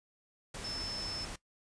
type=tone in noise; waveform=sine; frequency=5274 Hz; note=E8; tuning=in tune; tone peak=-38 dBFS; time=0.64-1.25 s; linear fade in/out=5 ms; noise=pink; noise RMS=-43 dBFS; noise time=0.54-1.36 s; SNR=+2 dB; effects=noise-tail reverb RT60 0.1 s tail -18 dB re dry + resampled to 22050 Hz